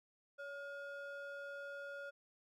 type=ring-modulated tone; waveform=triangle; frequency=993 Hz; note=B5; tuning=9 cents sharp; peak=-40 dBFS; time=0.38-2.11 s; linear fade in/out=20 ms; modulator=429 Hz; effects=none